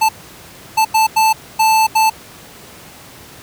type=tone bursts at uneven times; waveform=square; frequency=880 Hz; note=A5; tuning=in tune; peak=-10 dBFS; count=6; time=0.01-0.09 / 0.77-0.85 / 0.94-1.07 / 1.16-1.33 / 1.59-1.87 / 1.95-2.1 s; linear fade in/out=10 ms; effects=pink hiss -38 dBFS RMS until 3.42 s + high-pass 80 Hz 12 dB/octave